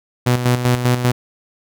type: tone with tremolo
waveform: sawtooth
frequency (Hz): 123.47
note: B2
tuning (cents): 0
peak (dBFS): -8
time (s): 0.26-1.12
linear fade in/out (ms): 10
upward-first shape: square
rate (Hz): 5.1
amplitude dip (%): 60
effects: none